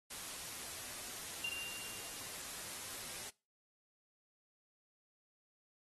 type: noise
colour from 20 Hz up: white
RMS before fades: -46 dBFS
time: 0.1-3.3 s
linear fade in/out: 10 ms
type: tone with exponential decay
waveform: sine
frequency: 2783 Hz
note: F7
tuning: 7 cents flat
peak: -36 dBFS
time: 1.44-2.59 s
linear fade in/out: 5 ms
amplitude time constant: 250 ms
effects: noise-tail reverb RT60 0.3 s tail -23 dB re dry + AAC 32 kbps